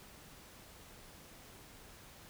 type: silence
effects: pink hiss -56 dBFS RMS until 2.29 s